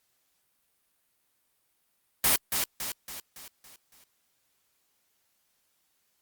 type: noise with echo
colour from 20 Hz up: white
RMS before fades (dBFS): -22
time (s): 2.24-2.36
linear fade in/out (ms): 2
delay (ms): 280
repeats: 6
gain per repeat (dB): -6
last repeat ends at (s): 4.04
effects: white hiss -73 dBFS RMS until 6.21 s + Opus 48 kbps